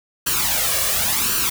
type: noise with flanger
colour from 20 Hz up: white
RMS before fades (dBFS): -20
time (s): 0.26-1.5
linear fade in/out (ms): 10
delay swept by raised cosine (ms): 0.68 to 1.78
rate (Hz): 0.93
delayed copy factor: +0.7
effects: none